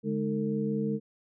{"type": "tone cluster", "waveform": "sine", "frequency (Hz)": [145.3, 210.5, 310.3, 451.4], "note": ["D3", "G#3", "D#4", "A4"], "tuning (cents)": [-18, 24, -5, 44], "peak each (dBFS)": [-35, -29, -37, -33], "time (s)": [0.03, 1], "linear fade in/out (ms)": 50, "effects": []}